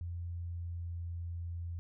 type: tone with pitch glide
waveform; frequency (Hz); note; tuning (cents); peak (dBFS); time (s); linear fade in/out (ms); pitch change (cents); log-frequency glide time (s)
sine; 86.2 to 85.46; F2 to F2; -22 to -37; -37; 0.01-1.79; 0; -15; 0.3-1.04
effects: none